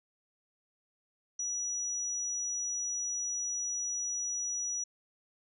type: tone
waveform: sine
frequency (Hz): 5850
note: F#8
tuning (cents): -21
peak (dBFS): -32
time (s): 1.39-4.84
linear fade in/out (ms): 5
effects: none